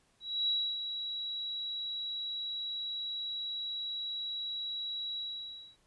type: tone with ADSR envelope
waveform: sine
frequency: 3890 Hz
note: B7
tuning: 27 cents flat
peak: -27 dBFS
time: 0.2-5.77 s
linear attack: 280 ms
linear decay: 290 ms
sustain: -8 dB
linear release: 590 ms
effects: pink hiss -70 dBFS RMS until 5.86 s + resampled to 24000 Hz